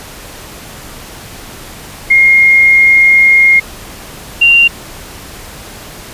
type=tone pair in turn; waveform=sine; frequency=2136 / 2772 Hz; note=C7 / F7; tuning=+35 / -14 cents; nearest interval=perfect fourth; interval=451 cents; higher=second; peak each=-3 dBFS; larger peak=neither; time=2.1-3.6 / 4.41-4.68 s; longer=first; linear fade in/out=10 ms; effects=pink hiss -30 dBFS RMS until 6.13 s + resampled to 32000 Hz